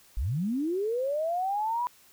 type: linear sweep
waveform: sine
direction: up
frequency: 42.5 to 993 Hz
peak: -26 dBFS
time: 0.17-1.87 s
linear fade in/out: 0 ms
effects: white hiss -58 dBFS RMS until 2.12 s